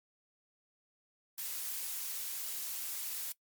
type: noise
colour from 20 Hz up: blue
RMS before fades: -39 dBFS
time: 1.38-3.32 s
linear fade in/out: 2 ms
effects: noise-tail reverb RT60 0.1 s tail -20 dB re dry + MP3 96 kbps